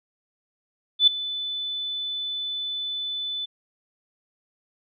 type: tone with ADSR envelope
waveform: sine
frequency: 3500 Hz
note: A7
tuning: 10 cents flat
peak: -10 dBFS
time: 0.99-3.46 s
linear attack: 84 ms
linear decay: 5 ms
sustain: -17 dB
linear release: 16 ms
effects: none